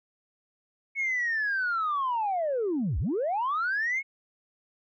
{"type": "linear two-way sweep", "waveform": "sine", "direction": "down then up", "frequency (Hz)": [2217, 51.9, 2217], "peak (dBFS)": -24, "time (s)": [0.95, 4.03], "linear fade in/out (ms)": 50, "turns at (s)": 2.99, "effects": ["tanh soft clip ceiling -22 dBFS"]}